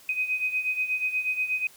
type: beating tone pair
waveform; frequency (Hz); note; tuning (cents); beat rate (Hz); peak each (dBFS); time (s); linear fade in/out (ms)
sine; 2508 / 2516.3; D#7 / D#7; +13 / +19; 8.3; -26 / -31; 0.09-1.67; 2
effects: white hiss -53 dBFS RMS until 1.76 s